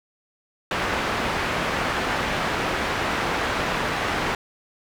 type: low-pass noise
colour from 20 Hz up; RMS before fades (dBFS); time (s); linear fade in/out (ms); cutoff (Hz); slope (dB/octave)
white; -25; 0.71-4.35; 2; 1800; 12
effects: none